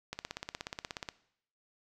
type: click train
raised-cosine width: 0.2 ms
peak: -20 dBFS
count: 17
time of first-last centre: 0.13-1.088 s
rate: 16.7 Hz
effects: noise-tail reverb RT60 0.7 s tail -18 dB re dry